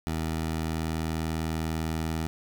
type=tone; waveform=15% pulse; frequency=80.2 Hz; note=E2; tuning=47 cents flat; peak=-22 dBFS; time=0.07-2.27 s; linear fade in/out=0 ms; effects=8-bit